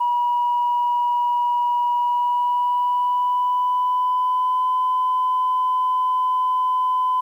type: tone with pitch glide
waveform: sine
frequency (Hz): 967 to 1011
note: B5 to B5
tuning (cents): -37 to +40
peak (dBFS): -16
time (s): 0-7.21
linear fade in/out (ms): 10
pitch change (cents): +77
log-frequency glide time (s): 1.94-4.69
effects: tanh soft clip ceiling -13 dBFS + 9-bit